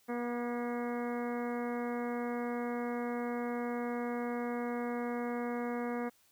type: harmonic tone with a mistuned harmonic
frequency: 240.7 Hz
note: B3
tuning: 44 cents flat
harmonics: 1 / 2 / 3 / 4 / 5 / 6 / 7 / 8 / 9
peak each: -36 / -38 / -43 / -47 / -47 / -52 / -50 / -53 / -51 dBFS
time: 0.08-6.1 s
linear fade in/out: 20 ms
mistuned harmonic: 7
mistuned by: -31 cents
effects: white hiss -68 dBFS RMS until 6.31 s